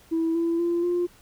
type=tone with pitch steps; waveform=sine; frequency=327.3 / 335.1 / 343.2 / 351.4 Hz; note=E4 / E4 / F4 / F4; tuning=-12 / +29 / -30 / +11 cents; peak=-20 dBFS; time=0.11-1.07 s; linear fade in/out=20 ms; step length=240 ms; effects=tanh soft clip ceiling -18 dBFS + pink hiss -55 dBFS RMS until 1.21 s